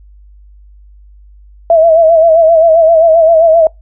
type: tone with vibrato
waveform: sine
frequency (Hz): 654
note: E5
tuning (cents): -14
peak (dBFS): -3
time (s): 1.7-3.67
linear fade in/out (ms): 2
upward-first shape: sine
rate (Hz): 7.6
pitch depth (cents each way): 64
effects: noise-tail reverb RT60 0.2 s tail -25 dB re dry + added 50 Hz sine -36 dBFS peak until 3.81 s